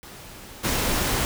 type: noise with level steps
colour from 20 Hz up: pink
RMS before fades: -42 / -24 dBFS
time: 0.03-1.25 s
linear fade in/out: 0 ms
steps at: 0.63 s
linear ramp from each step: 20 ms
effects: none